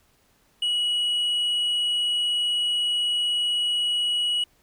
sine tone with tanh clipping, 2919 Hz, F#7, 24 cents flat, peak -22 dBFS, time 0.62-4.44 s, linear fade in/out 5 ms, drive 3 dB, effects pink hiss -63 dBFS RMS until 4.62 s

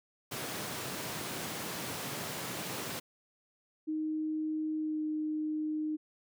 pink high-pass noise, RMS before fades -39 dBFS, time 0.31-3 s, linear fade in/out 10 ms, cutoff 120 Hz, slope 24 dB/octave
sine tone with pitch glide, 311.1 to 307.9 Hz, D#4 to D#4, 0 to -18 cents, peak -31 dBFS, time 3.87-5.97 s, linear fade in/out 20 ms, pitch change -18 cents, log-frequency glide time 4.77-5.02 s
effects none

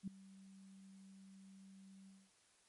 sine tone with ADSR envelope, 193 Hz, G3, 27 cents flat, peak -38 dBFS, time 0.03-2.31 s, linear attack 46 ms, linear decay 3 ms, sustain -19 dB, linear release 240 ms, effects white hiss -72 dBFS RMS until 2.68 s + MP3 48 kbps

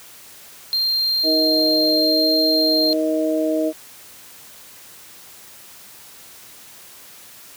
triangle tone, 4186 Hz, C8, in tune, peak -16 dBFS, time 0.73-2.93 s, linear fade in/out 0 ms
harmonic tone, 156.8 Hz, D#3, 14 cents sharp, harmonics 2 / 3 / 4, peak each -20 / -26 / -21 dBFS, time 1.23-3.73 s, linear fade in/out 50 ms
effects white hiss -43 dBFS RMS until 7.56 s + high-pass 60 Hz 12 dB/octave

